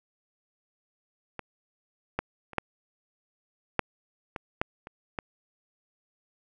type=clicks; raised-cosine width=0.5 ms; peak=-20 / -12 / -29 / -9 / -7 / -19 / -10 / -26 / -16 dBFS; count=9; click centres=1.393 / 2.19 / 2.533 / 2.583 / 3.793 / 4.362 / 4.615 / 4.871 / 5.188 s; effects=none